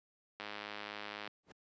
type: click train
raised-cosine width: 0.3 ms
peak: -26 dBFS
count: 92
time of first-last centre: 0.4-1.275 s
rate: 104 Hz
type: noise with exponential growth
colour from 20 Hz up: brown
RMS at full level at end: -39 dBFS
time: 1.43-1.52 s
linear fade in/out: 5 ms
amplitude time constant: 19 ms
effects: high-pass 200 Hz 12 dB/octave + resampled to 16000 Hz